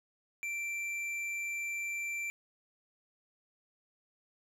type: tone with tanh clipping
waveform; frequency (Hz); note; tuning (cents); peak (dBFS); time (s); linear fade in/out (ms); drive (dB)
triangle; 2349; D7; 0; -36; 0.43-2.3; 0; 13
effects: none